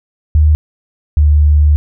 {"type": "tone pair in turn", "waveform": "sine", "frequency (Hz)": [76.3, 74.43], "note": ["D#2", "D2"], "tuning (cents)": [-33, 24], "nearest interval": "unison", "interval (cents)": 43, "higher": "first", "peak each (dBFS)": -5, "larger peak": "neither", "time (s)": [[0.35, 0.55], [1.17, 1.76]], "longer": "second", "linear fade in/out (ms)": 0, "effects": []}